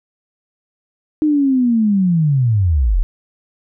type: linear sweep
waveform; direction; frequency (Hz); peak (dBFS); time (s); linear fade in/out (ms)
sine; down; 310.5 to 33.66; -11; 1.22-3.03; 0
effects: none